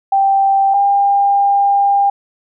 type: tone pair in turn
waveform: sine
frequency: 784 / 800.5 Hz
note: G5 / G5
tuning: 0 / +36 cents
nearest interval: unison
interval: 36 cents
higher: second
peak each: -9 dBFS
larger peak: neither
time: 0.12-0.74 / 0.74-2.1 s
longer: second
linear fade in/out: 5 ms
effects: none